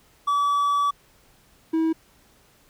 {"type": "tone pair in turn", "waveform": "triangle", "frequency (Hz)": [1147, 322.8], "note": ["D6", "E4"], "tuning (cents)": [-41, -36], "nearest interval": "octave + minor seventh", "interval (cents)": 2195, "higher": "first", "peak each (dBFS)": -17, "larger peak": "neither", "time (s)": [[0.27, 0.91], [1.73, 1.93]], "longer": "first", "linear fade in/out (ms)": 10, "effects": ["pink hiss -58 dBFS RMS until 2.69 s"]}